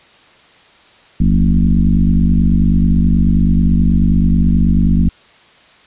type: tone with frequency modulation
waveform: sine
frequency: 116.54 Hz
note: A#2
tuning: in tune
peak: -8 dBFS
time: 1.2-5.09 s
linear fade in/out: 5 ms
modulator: 49.3 Hz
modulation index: 2.5
effects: white hiss -46 dBFS RMS until 5.86 s + resampled to 8000 Hz